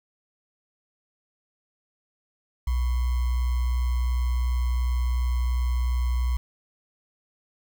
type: tone with sample-and-hold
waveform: sine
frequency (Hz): 61.4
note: B1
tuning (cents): -9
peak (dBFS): -21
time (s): 2.67-6.37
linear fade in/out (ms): 5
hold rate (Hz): 1050
effects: none